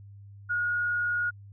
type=tone with frequency modulation; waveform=sine; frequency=1439 Hz; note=F#6; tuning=49 cents flat; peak=-25 dBFS; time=0.49-1.31 s; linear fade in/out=20 ms; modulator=61.4 Hz; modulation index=0.24; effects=added 100 Hz sine -45 dBFS peak until 1.52 s